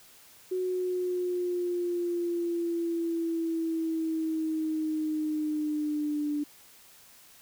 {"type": "exponential sweep", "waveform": "sine", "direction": "down", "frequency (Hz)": [369.3, 293.7], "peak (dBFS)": -27, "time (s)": [0.51, 6.44], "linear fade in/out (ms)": 10, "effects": ["white hiss -55 dBFS RMS until 7.41 s"]}